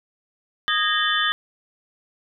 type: tone cluster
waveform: sine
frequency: 1239 / 1653 / 1850 / 3056 / 3508 Hz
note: D#6 / G#6 / A#6 / G7 / A7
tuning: -8 / -9 / -14 / -45 / -6 cents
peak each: -25 dBFS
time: 0.68-1.32 s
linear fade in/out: 0 ms
effects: none

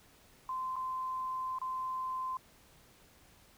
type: tone with dropouts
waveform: sine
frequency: 1035 Hz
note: C6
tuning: 19 cents flat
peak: -34 dBFS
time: 0.49-2.37 s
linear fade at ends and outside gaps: 2 ms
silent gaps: 0.758-0.764 / 1.586-1.615 s
effects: pink hiss -62 dBFS RMS until 3.57 s

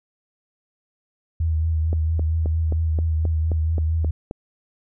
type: tone with vibrato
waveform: sine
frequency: 80 Hz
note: D#2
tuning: 49 cents sharp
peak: -18 dBFS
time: 1.4-4.11 s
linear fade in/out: 5 ms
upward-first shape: triangle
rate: 4.4 Hz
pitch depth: 43 cents each way
type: click train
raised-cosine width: 2 ms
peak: -16 dBFS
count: 10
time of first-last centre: 1.93-4.311 s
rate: 3.78 Hz
effects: none

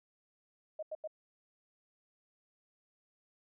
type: tone bursts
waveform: sine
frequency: 623 Hz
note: D#5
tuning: 2 cents sharp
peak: -37 dBFS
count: 3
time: 0.79-1.075 s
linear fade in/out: 5 ms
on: 37 ms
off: 87 ms
effects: none

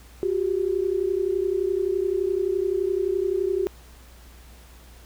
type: tone pair together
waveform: sine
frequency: 362.7 / 394.4 Hz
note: F#4 / G4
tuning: -34 / +11 cents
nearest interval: minor second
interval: 145 cents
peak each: -24 dBFS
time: 0.23-3.67 s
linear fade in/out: 0 ms
effects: added 60 Hz sine -46 dBFS peak until 5.05 s + pink hiss -52 dBFS RMS until 5.05 s

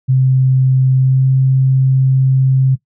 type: tone with pitch glide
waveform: sine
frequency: 130.81 to 132.25 Hz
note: C3 to C3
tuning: 0 to +19 cents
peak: -8 dBFS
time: 0.08-2.76 s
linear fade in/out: 20 ms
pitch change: +19 cents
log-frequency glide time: 0.97-1.27 s
effects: noise-tail reverb RT60 0.1 s tail -17 dB re dry

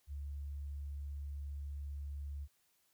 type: tone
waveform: sine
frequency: 71.3 Hz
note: C#2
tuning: 49 cents sharp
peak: -40 dBFS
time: 0.07-2.48 s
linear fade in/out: 50 ms
effects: white hiss -75 dBFS RMS until 2.93 s

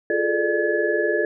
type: tone cluster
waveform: sine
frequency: 347.7 / 420 / 440 / 596 / 1707 Hz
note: F4 / G#4 / A4 / D5 / G#6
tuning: -8 / +19 / 0 / +25 / +47 cents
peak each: -25 dBFS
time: 0.1-1.25 s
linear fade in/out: 2 ms
effects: none

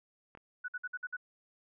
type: clicks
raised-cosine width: 0.5 ms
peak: -36 dBFS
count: 2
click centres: 0.351 / 0.374 s
type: tone bursts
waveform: sine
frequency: 1479 Hz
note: F#6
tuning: 1 cent flat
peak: -35 dBFS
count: 6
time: 0.64-1.168 s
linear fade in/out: 10 ms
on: 43 ms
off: 54 ms
effects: none

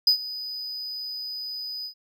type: tone with ADSR envelope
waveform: triangle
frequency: 4981 Hz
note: D#8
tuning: 1 cent sharp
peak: -12 dBFS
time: 0.07-1.94 s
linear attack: 4 ms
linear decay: 95 ms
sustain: -18 dB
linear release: 89 ms
effects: none

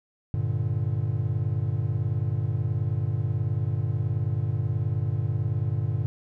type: chord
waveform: triangle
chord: G minor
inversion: none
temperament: equal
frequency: 98 / 116.54 / 146.83 Hz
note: G2 / Bb2 / D3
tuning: 0 / 0 / 0 cents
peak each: -26 / -25 / -28 dBFS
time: 0.34-6.06 s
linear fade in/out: 0 ms
effects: none

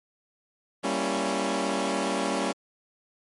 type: chord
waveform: 15% pulse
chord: G diminished seventh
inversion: none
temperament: equal with one note detuned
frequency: 196 / 233.1 / 277.2 / 333.5 Hz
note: G3 / Bb3 / Db4 / Fb4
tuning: 0 / 0 / 0 / +20 cents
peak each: -24 / -26 / -23 / -27 dBFS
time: 0.83-2.53 s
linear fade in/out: 20 ms
effects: MP3 48 kbps

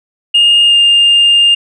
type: tone with pitch glide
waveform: sine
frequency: 2835 to 2811 Hz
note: F7 to F7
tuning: +25 to +11 cents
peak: -3 dBFS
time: 0.34-1.55 s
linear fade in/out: 10 ms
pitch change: -14 cents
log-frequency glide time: 0.66-0.75 s
effects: tanh soft clip ceiling -2 dBFS

